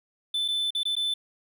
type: tone with dropouts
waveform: triangle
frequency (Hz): 3520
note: A7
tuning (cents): 0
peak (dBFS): -23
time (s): 0.34-1.14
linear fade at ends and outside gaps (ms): 5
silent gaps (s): 0.48-0.484 / 0.706-0.749 / 0.833-0.853 / 0.954-0.965
effects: none